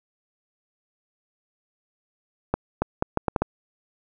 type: accelerating click train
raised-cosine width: 1 ms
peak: -7 dBFS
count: 7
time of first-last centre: 2.54-3.42 s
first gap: 280 ms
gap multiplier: 0.73
effects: none